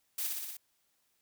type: noise with echo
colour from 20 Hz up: blue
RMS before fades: -35 dBFS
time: 0.18-0.27 s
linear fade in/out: 5 ms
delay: 60 ms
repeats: 5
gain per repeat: -2 dB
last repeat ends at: 0.57 s
effects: white hiss -75 dBFS RMS until 1.21 s